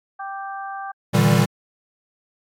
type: harmonic tone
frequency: 392 Hz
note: G4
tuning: in tune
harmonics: 2 / 3 / 4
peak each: -30 / -34 / -36 dBFS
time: 0.19-0.92 s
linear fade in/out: 10 ms
type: chord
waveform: square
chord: E half-diminished seventh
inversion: second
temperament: equal with one note detuned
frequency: 116.54 / 146.83 / 161.8 / 196 Hz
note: Bb2 / D3 / E3 / G3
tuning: 0 / 0 / -32 / 0 cents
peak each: -20 dBFS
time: 1.13-1.46 s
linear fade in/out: 20 ms
effects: AAC 64 kbps